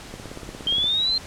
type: click train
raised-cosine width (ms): 2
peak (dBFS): -22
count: 13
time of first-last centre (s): 0.14-0.842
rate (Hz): 17.1
type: linear sweep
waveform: sine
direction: up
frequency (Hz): 3136 to 4186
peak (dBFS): -19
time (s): 0.67-1.18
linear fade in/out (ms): 2
effects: pink hiss -40 dBFS RMS until 1.26 s + low-pass 9000 Hz 12 dB/octave